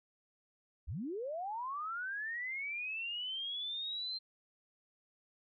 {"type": "linear sweep", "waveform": "sine", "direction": "up", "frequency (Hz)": [48.6, 4161], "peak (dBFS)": -37, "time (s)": [0.87, 4.19], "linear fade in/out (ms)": 20, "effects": []}